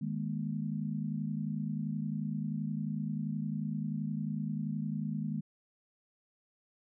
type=chord; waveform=sine; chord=D# suspended fourth; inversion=none; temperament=equal with one note detuned; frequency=155.56 / 207.7 / 238.4 Hz; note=D#3 / G#3 / A#3; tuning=0 / 0 / +39 cents; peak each=-36 / -36 / -39 dBFS; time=0.01-5.41 s; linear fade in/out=10 ms; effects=none